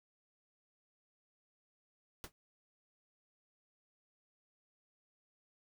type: noise with exponential decay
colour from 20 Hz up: pink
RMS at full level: -41 dBFS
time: 2.24-2.32 s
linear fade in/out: 0 ms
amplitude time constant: 16 ms
effects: none